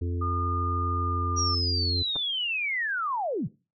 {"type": "harmonic tone", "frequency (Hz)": 87.31, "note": "F2", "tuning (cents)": 0, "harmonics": [1, 3, 4, 5], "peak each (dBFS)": [-27, -37, -39, -41], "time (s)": [0.01, 2.03], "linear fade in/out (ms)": 10}
{"type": "tone with pitch glide", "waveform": "sine", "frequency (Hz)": [1216, 1204.8], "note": ["D#6", "D6"], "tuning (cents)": [-40, 44], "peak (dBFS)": -29, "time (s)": [0.21, 1.55], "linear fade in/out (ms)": 10, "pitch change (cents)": -16, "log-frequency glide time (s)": [0.93, 1.31]}
{"type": "linear sweep", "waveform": "sine", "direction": "down", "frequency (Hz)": [5770, 92.6], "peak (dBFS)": -26, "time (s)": [1.36, 3.48], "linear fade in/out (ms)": 20}
{"type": "clicks", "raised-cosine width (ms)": 1, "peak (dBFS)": -24, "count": 2, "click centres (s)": [2.157, 2.164]}
{"effects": ["noise-tail reverb RT60 0.3 s tail -19 dB re dry"]}